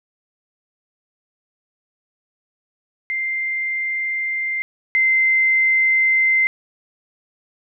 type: tone pair in turn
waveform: sine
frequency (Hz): 2093 / 2077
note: C7 / C7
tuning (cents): 0 / -13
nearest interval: unison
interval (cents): 13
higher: first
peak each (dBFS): -20 / -13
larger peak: second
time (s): 3.1-4.62 / 4.95-6.47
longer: neither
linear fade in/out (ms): 0
effects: none